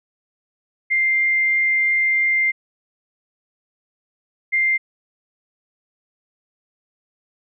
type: tone pair in turn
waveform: sine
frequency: 2099 / 2099 Hz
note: C7 / C7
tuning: +5 / +5 cents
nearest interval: unison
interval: 0 cents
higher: neither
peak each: -15 dBFS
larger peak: neither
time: 0.9-2.52 / 4.52-4.78 s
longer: first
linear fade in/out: 20 ms
effects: none